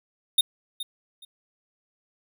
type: tone with echo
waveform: square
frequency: 3674 Hz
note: A#7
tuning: 26 cents flat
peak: -16 dBFS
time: 0.38-0.41 s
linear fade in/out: 5 ms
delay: 420 ms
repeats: 2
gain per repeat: -14 dB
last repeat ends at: 1.25 s
effects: none